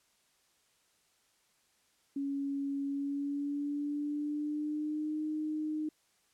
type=tone with pitch glide; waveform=sine; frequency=278.8 to 307.6 Hz; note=C#4 to D#4; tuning=+10 to -20 cents; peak=-32 dBFS; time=2.16-5.89 s; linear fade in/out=5 ms; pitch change=+170 cents; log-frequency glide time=2.85-5.23 s; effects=white hiss -71 dBFS RMS until 6.33 s + low-pass 10000 Hz 12 dB/octave